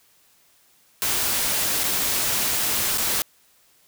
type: noise with dropouts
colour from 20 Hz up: white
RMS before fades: -23 dBFS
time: 1.02-3.22 s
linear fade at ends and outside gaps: 0 ms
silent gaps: 1.834-1.839 / 2.975-2.981 s
effects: white hiss -59 dBFS RMS until 3.87 s